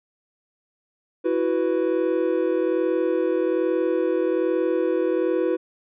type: chord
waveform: triangle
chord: E suspended second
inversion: none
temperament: just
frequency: 329.6 / 370.8 / 494.4 Hz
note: E4 / F#4 / B4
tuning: 0 / +4 / +2 cents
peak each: -22 dBFS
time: 1.24-5.57 s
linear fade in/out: 20 ms
effects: resampled to 8000 Hz